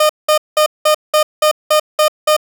30% pulse tone bursts, 611 Hz, D#5, 32 cents flat, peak -6 dBFS, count 9, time 0-2.366 s, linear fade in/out 5 ms, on 94 ms, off 190 ms, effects none

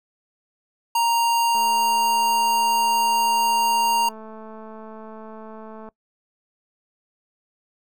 square tone, 932.3 Hz, A#5, in tune, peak -18 dBFS, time 0.95-4.09 s, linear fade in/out 5 ms
click train, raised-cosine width 1 ms, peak -27 dBFS, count 951, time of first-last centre 1.55-5.888 s, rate 219 Hz
effects noise-tail reverb RT60 0.1 s tail -22 dB re dry

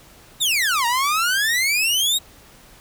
sawtooth exponential two-way sweep, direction down then up, 3847 to 921 to 3847 Hz, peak -14 dBFS, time 0.4-2.19 s, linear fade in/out 20 ms, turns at 0.86 s, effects pink hiss -48 dBFS RMS until 2.8 s

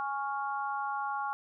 sine chord, Db major, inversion second, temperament equal, 830.6 / 1108.7 / 1396.9 Hz, Ab5 / Db6 / F6, 0 / 0 / 0 cents, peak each -34 / -36 / -38 dBFS, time 0-1.33 s, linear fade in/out 0 ms, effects none

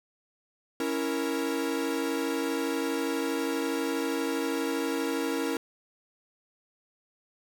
45% pulse chord, A# diminished, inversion first, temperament equal, 277.2 / 329.6 / 466.2 Hz, C#4 / E4 / A#4, 0 / 0 / 0 cents, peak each -32 dBFS, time 0.8-5.57 s, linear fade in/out 2 ms, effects none

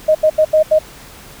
sine tone bursts at uneven times, 622.3 Hz, D#5, in tune, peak -7 dBFS, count 5, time 0.08-0.15 / 0.23-0.3 / 0.38-0.45 / 0.53-0.63 / 0.71-0.79 s, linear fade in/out 10 ms, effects pink hiss -38 dBFS RMS until 1.4 s

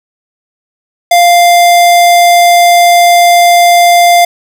square tone, 697 Hz, F5, 4 cents flat, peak -3 dBFS, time 1.11-4.25 s, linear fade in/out 5 ms, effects none

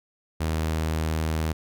sawtooth tone, 79.3 Hz, D#2, 33 cents sharp, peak -20 dBFS, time 0.4-1.53 s, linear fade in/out 10 ms, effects none

